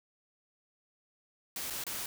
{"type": "noise with dropouts", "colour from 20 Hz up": "white", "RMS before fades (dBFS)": -38, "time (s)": [1.56, 2.06], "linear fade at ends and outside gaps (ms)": 2, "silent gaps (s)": [[1.701, 1.705], [1.839, 1.866]], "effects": []}